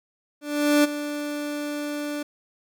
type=tone with ADSR envelope; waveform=30% pulse; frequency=293.7 Hz; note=D4; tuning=in tune; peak=-12 dBFS; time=0.41-2.23 s; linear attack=430 ms; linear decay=19 ms; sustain=-13 dB; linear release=7 ms; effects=none